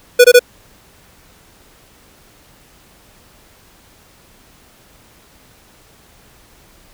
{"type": "tone bursts", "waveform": "square", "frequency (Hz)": 490, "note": "B4", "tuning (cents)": -14, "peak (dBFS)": -3, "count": 3, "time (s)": [0.19, 0.394], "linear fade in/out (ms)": 10, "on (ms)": 54, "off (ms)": 21, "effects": ["pink hiss -48 dBFS RMS until 6.93 s"]}